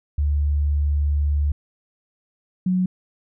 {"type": "tone pair in turn", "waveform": "sine", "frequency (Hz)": [72.9, 183.7], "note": ["D2", "F#3"], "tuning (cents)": [-12, -12], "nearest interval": "octave + major third", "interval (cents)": 1600, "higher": "second", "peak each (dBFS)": -17, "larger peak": "neither", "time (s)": [[0.18, 1.52], [2.66, 2.86]], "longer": "first", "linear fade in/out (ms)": 5, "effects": []}